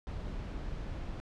brown noise, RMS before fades -39 dBFS, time 0.07-1.2 s, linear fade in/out 0 ms, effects low-pass 5000 Hz 12 dB/octave

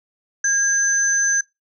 sine tone pair together, 1623 / 6128 Hz, G#6 / G8, -40 / -40 cents, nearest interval octave + major seventh, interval 2300 cents, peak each -19 / -18 dBFS, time 0.44-1.41 s, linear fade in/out 5 ms, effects noise-tail reverb RT60 0.2 s tail -25 dB re dry

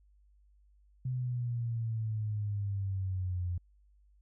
sine exponential sweep, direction down, 128.5 to 87.31 Hz, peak -31 dBFS, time 1.05-3.58 s, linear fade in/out 5 ms, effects added 50 Hz sine -61 dBFS peak until 4.21 s

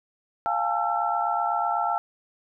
sine tone cluster, 699 / 815 / 883 / 1342 Hz, F5 / G#5 / A5 / E6, +1 / -33 / +6 / +31 cents, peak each -28 dBFS, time 0.46-1.98 s, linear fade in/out 0 ms, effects none

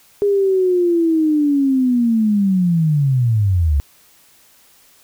sine linear sweep, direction down, 410 to 67.6 Hz, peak -12 dBFS, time 0.22-3.8 s, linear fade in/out 0 ms, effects white hiss -51 dBFS RMS until 5.03 s

